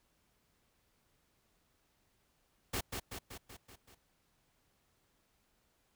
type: noise with echo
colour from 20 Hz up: pink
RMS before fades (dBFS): -36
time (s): 2.73-2.81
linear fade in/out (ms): 10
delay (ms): 190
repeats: 6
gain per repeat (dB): -4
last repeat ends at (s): 3.95
effects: pink hiss -75 dBFS RMS until 5.95 s